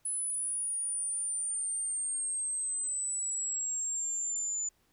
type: exponential sweep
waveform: sine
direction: down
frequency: 10120 to 7000 Hz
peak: -31 dBFS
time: 0.05-4.69 s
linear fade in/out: 5 ms
effects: pink hiss -71 dBFS RMS until 4.92 s